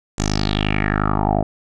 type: tone with low-pass filter sweep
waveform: 10% pulse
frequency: 51.4 Hz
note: G#1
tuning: 17 cents flat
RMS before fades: -19 dBFS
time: 0.18-1.43 s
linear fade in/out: 5 ms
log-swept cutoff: 7300 to 620 Hz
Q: 5.3
effects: none